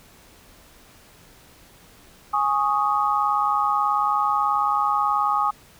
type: chord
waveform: sine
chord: Ab suspended fourth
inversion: none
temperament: just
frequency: 830.6 / 1107.5 / 1245.9 Hz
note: Ab5 / Db6 / Eb6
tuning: 0 / -2 / +2 cents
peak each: -23 / -24 / -22 dBFS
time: 2.33-5.51 s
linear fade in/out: 10 ms
effects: pink hiss -51 dBFS RMS until 5.79 s